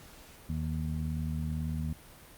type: harmonic tone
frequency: 78 Hz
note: D#2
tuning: 5 cents sharp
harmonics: 1 / 2 / 3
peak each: -34 / -34 / -38 dBFS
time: 0.49-1.93 s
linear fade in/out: 5 ms
effects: pink hiss -53 dBFS RMS until 2.37 s + Opus 48 kbps